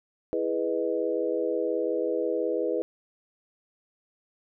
sine chord, E major seventh, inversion none, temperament equal, 329.6 / 415.3 / 493.9 / 622.3 Hz, E4 / G#4 / B4 / D#5, 0 / 0 / 0 / 0 cents, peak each -31 / -30 / -28 / -34 dBFS, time 0.33-2.82 s, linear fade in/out 0 ms, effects none

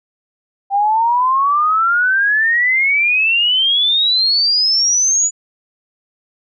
sine exponential sweep, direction up, 784 to 6970 Hz, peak -11 dBFS, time 0.7-5.31 s, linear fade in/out 50 ms, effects none

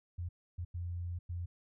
sine tone bursts at uneven times, 87.31 Hz, F2, in tune, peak -36 dBFS, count 4, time 0.18-0.29 / 0.58-0.65 / 0.74-1.19 / 1.29-1.46 s, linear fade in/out 10 ms, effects none

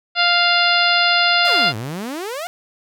harmonic tone, 698.5 Hz, F5, in tune, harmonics 1 / 2 / 3 / 4 / 5 / 6 / 7, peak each -20 / -18 / -22 / -20 / -22 / -22 / -23 dBFS, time 0.15-1.73 s, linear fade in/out 50 ms
sawtooth exponential two-way sweep, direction down then up, 737 to 102.8 to 737 Hz, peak -21 dBFS, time 1.45-2.47 s, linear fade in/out 0 ms, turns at 1.76 s
effects none

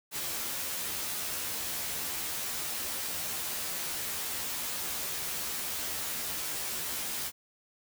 white noise with comb filter, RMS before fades -35 dBFS, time 0.11-7.32 s, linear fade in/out 50 ms, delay 13 ms, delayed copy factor +0.8, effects none

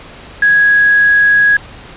sine tone with quantisation, 1661.2 Hz, G#6, in tune, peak -6 dBFS, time 0.42-1.57 s, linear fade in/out 5 ms, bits 3, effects pink hiss -34 dBFS RMS until 1.96 s + resampled to 8000 Hz

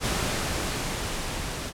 pink noise with level ramp, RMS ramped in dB -26 to -33 dBFS, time 0-1.73 s, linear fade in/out 50 ms, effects low-pass 10000 Hz 12 dB/octave

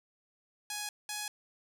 5% pulse tone pair in turn, 834 / 837.8 Hz, G#5 / G#5, +7 / +15 cents, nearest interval unison, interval 8 cents, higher second, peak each -24 dBFS, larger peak neither, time 0.7-0.89 / 1.09-1.28 s, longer neither, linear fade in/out 2 ms, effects none

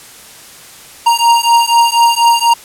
square beating tone pair, 932.3 / 936.4 Hz, A#5 / A#5, 0 / +8 cents, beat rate 4.1 Hz, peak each -11 dBFS, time 1.06-2.54 s, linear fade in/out 10 ms, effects white hiss -36 dBFS RMS until 2.64 s + low-pass 12000 Hz 12 dB/octave

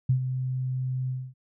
sine tone with ADSR envelope, 128.9 Hz, C3, 26 cents flat, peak -17 dBFS, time 0.09-1.34 s, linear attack 7 ms, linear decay 96 ms, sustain -9 dB, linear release 250 ms, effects none

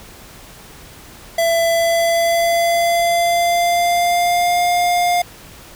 square tone with pitch glide, 669 to 705.9 Hz, E5 to F5, +25 to +18 cents, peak -14 dBFS, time 1.38-5.22 s, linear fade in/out 5 ms, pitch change +93 cents, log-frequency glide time 1.71-4.61 s, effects pink hiss -40 dBFS RMS until 5.75 s

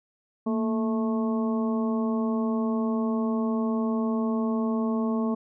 harmonic tone with a mistuned harmonic, 218.8 Hz, A3, 9 cents flat, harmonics 1 / 2 / 3 / 4 / 5, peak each -24 / -32 / -36 / -40 / -37 dBFS, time 0.46-5.35 s, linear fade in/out 10 ms, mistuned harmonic 1, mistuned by +74 cents, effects none

